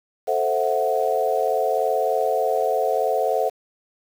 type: chord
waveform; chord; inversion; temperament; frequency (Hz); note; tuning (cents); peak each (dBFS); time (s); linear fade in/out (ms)
sine; F# half-diminished seventh; first; equal; 440 / 523.3 / 659.3 / 740; A4 / C5 / E5 / F#5; 0 / 0 / 0 / 0; -24; 0.27-3.5; 20
effects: 7-bit